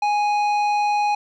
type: tone with tanh clipping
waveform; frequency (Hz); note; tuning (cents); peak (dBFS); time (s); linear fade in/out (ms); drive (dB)
sine; 830; G#5; -1; -19; 0.02-1.15; 5; 11
effects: none